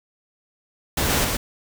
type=noise with echo; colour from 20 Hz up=pink; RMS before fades=-22 dBFS; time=0.97-1.25 s; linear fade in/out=5 ms; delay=120 ms; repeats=1; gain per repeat=-2 dB; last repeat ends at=1.37 s; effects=none